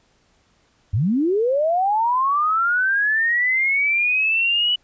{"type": "linear sweep", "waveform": "sine", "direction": "up", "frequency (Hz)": [84.4, 2973], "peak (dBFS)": -16, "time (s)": [0.93, 4.76], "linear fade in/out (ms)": 10, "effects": ["pink hiss -61 dBFS RMS until 4.83 s", "resampled to 16000 Hz"]}